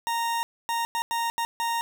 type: tone bursts at uneven times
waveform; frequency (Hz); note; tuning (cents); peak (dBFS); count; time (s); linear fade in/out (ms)
40% pulse; 928; A#5; -8; -24; 6; 0.07-0.43 / 0.69-0.85 / 0.95-1.02 / 1.11-1.3 / 1.38-1.45 / 1.6-1.81; 0
effects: none